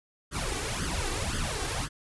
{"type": "noise with flanger", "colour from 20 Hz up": "pink", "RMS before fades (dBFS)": -31, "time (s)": [0.31, 1.89], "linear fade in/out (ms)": 50, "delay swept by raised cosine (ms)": [0.62, 2.62], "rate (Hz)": 1.9, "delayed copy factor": 0.75, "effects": ["resampled to 24000 Hz"]}